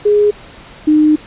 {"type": "tone pair in turn", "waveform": "sine", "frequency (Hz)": [415.3, 305.2], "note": ["G#4", "D#4"], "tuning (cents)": [0, -33], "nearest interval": "perfect fourth", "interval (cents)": 533, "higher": "first", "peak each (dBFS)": [-7, -6], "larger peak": "second", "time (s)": [[0.05, 0.31], [0.87, 1.16]], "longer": "second", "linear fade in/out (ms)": 10, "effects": ["pink hiss -37 dBFS RMS until 1.26 s", "resampled to 8000 Hz"]}